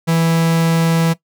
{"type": "tone", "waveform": "45% pulse", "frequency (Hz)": 164.81, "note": "E3", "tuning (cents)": 0, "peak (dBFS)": -12, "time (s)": [0.07, 1.14], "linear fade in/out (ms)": 20, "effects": ["noise-tail reverb RT60 0.1 s tail -18 dB re dry"]}